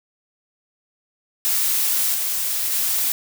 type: noise with level steps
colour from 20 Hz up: blue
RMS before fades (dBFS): -20 / -23 / -21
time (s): 1.45-3.12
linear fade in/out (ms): 0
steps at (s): 2.14 / 2.72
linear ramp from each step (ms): 2
effects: none